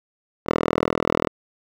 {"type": "tone with band-pass filter", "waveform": "5% pulse", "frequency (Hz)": 40.66, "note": "E1", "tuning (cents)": -23, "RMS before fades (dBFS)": -22, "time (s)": [0.46, 1.28], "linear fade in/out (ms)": 10, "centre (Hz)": 730, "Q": 0.78, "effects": []}